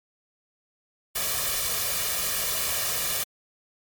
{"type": "noise with comb filter", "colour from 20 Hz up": "white", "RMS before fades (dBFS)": -27, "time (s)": [1.15, 3.24], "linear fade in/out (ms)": 10, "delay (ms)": 1.7, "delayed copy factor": 0.7, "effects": ["MP3 96 kbps"]}